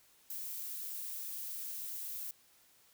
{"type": "noise", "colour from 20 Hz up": "violet", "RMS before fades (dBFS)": -42, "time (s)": [0.3, 2.31], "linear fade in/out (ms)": 2, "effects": ["white hiss -66 dBFS RMS until 2.93 s"]}